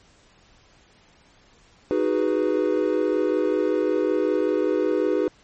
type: chord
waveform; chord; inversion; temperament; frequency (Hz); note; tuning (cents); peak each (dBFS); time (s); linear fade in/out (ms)
triangle; G# minor seventh; second; equal; 311.1 / 370 / 415.3 / 493.9; D#4 / F#4 / G#4 / B4; 0 / 0 / 0 / 0; -23; 1.91-5.28; 0
effects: pink hiss -56 dBFS RMS until 5.43 s + MP3 32 kbps